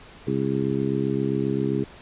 harmonic tone, 67.6 Hz, C#2, 43 cents flat, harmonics 2 / 3 / 4 / 5 / 6, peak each -28 / -28 / -28 / -28 / -28 dBFS, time 0.27-1.84 s, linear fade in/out 5 ms, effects pink hiss -46 dBFS RMS until 2.01 s + resampled to 8000 Hz

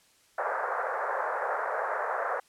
pink band-pass noise, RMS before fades -31 dBFS, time 0.38-2.4 s, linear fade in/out 5 ms, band 490 to 1700 Hz, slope 48 dB/octave, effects white hiss -63 dBFS RMS until 2.48 s + low-pass 10000 Hz 12 dB/octave

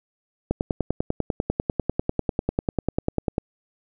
click train, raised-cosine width 2 ms, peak -8 dBFS, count 30, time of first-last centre 0.51-3.381 s, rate 10.1 Hz, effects none

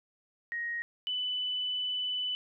sine tone pair in turn, 1878 / 2993 Hz, A#6 / F#7, +12 / +19 cents, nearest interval minor sixth, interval 807 cents, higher second, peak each -32 / -30 dBFS, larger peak second, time 0.52-0.82 / 1.07-2.35 s, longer second, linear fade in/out 0 ms, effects none

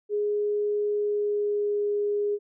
sine tone with pitch glide, 415.3 to 412 Hz, G#4 to G#4, 0 to -14 cents, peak -23 dBFS, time 0.09-2.39 s, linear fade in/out 50 ms, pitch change -14 cents, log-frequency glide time 0.91-1.89 s, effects none

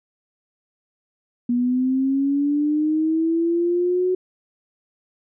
sine linear sweep, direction up, 240 to 370 Hz, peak -17 dBFS, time 1.49-4.15 s, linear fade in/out 5 ms, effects none

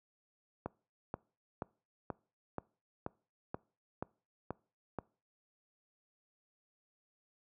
click train, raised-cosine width 1 ms, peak -23 dBFS, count 10, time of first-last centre 0.66-4.987 s, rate 2.08 Hz, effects noise-tail reverb RT60 0.4 s tail -24 dB re dry + high-pass 80 Hz 12 dB/octave

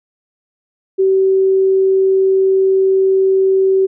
sine tone, 383 Hz, G4, 40 cents flat, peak -9 dBFS, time 0.98-3.87 s, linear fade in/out 20 ms, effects none

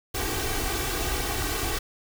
pink noise with comb filter, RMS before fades -28 dBFS, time 0.14-1.79 s, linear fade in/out 10 ms, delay 2.6 ms, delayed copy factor +0.75, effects none

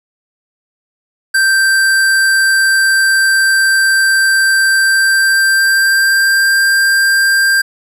square tone with pitch glide, 1568 to 1586.2 Hz, G6 to G6, 0 to +20 cents, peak -9 dBFS, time 1.34-7.62 s, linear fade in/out 10 ms, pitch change +20 cents, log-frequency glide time 4.77-6.66 s, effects resampled to 32000 Hz + 8-bit

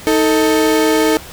35% pulse tone pair together, 315 / 444.2 Hz, D#4 / A4, +21 / +16 cents, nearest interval tritone, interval 595 cents, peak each -12 dBFS, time 0.07-1.17 s, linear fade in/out 0 ms, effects pink hiss -34 dBFS RMS until 1.32 s

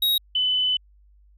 square / sine tone pair in turn, 3794 / 3011 Hz, A#7 / F#7, +30 / +30 cents, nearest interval major third, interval 400 cents, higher first, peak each -19 dBFS, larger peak neither, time 0.02-0.18 / 0.35-0.77 s, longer second, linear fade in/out 5 ms, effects added 50 Hz sine -52 dBFS peak until 1.37 s

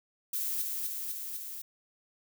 violet noise with echo, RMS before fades -33 dBFS, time 0.33-0.62 s, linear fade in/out 5 ms, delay 250 ms, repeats 4, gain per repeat -2 dB, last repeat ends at 1.62 s, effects none

